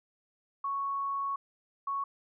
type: tone bursts at uneven times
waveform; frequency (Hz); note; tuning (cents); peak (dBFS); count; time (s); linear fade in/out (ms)
sine; 1108.7; C#6; 0; -30; 2; 0.64-1.36 / 1.87-2.04; 5
effects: none